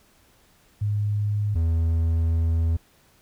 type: tone pair in turn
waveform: sine / triangle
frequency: 103.83 / 82.17 Hz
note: G#2 / E2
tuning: 0 / -5 cents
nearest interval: major third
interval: 405 cents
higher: first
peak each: -21 / -17 dBFS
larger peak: second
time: 0.81-1.55 / 1.55-2.77 s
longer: second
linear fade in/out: 10 ms
effects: pink hiss -59 dBFS RMS until 3.21 s